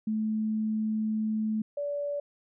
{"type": "tone pair in turn", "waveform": "sine", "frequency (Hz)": [217.1, 576.6], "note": ["A3", "D5"], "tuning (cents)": [-23, -32], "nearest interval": "octave + perfect fourth", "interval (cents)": 1691, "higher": "second", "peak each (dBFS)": [-26, -29], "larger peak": "first", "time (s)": [[0.07, 1.62], [1.77, 2.2]], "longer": "first", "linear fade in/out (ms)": 5, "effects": []}